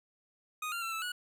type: tone with pitch steps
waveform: 25% pulse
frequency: 1242 / 1387 / 1345 / 1316 / 1460 Hz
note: D#6 / F6 / E6 / E6 / F#6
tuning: -3 / -12 / +34 / -3 / -24 cents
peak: -31 dBFS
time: 0.62-1.12 s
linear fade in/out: 5 ms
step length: 100 ms
effects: none